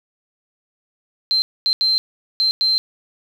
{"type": "tone bursts at uneven times", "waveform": "sine", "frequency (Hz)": 4122, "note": "C8", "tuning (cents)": -27, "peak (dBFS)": -14, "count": 5, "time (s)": [[1.31, 1.42], [1.66, 1.73], [1.81, 1.98], [2.4, 2.51], [2.61, 2.78]], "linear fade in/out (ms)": 0, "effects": ["7-bit"]}